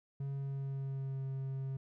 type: tone with pitch glide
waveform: triangle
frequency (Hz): 138.2 to 134.34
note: C#3 to C3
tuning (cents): -5 to +46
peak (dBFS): -34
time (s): 0.2-1.77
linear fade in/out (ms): 5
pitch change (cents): -49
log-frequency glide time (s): 0.32-1.24
effects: none